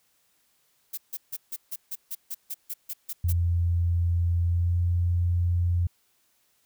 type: noise bursts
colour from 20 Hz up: violet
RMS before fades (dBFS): -33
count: 13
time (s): 0.93-3.328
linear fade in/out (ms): 10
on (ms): 46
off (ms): 150
type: tone with pitch glide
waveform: sine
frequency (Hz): 86 to 87.35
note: F2 to F2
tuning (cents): -26 to +1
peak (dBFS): -21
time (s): 3.24-5.87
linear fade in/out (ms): 5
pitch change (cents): +27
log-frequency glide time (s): 4.46-4.79
effects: white hiss -68 dBFS RMS until 6.65 s